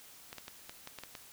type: clicks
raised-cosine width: 0.2 ms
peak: -26 dBFS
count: 8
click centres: 0.329 / 0.383 / 0.481 / 0.695 / 0.874 / 0.987 / 1.036 / 1.152 s
effects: white hiss -55 dBFS RMS until 1.32 s